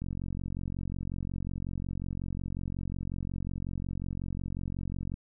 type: click train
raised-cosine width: 5 ms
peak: -23 dBFS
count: 234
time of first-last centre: 0.02-5.141 s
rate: 45.5 Hz
effects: none